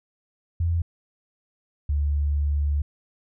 sine tone pair in turn, 84.4 / 72.59 Hz, E2 / D2, +41 / -20 cents, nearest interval minor third, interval 261 cents, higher first, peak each -20 dBFS, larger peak neither, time 0.6-0.82 / 1.89-2.82 s, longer second, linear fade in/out 5 ms, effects none

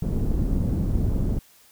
pink low-pass noise, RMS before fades -23 dBFS, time 0.02-1.39 s, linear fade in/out 5 ms, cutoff 230 Hz, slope 12 dB/octave, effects white hiss -55 dBFS RMS until 1.71 s

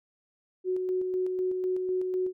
sine tone with tremolo, 369.2 Hz, F#4, 4 cents flat, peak -25 dBFS, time 0.64-2.33 s, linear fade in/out 50 ms, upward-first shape square, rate 4 Hz, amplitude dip 30%, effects none

